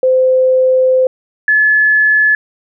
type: tone pair in turn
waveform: sine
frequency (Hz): 516 / 1718.2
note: C5 / A6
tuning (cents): -24 / -42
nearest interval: octave + major sixth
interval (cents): 2082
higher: second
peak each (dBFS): -7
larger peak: neither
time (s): 0.03-1.07 / 1.48-2.35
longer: first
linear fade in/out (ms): 2
effects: none